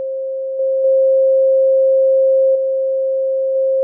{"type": "tone with level steps", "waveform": "sine", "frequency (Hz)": 532, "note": "C5", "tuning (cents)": 29, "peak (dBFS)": [-19, -13, -9, -14, -12], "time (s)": [0, 3.83], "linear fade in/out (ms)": 0, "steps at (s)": [0.59, 0.84, 2.55, 3.55], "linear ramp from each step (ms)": 5, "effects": []}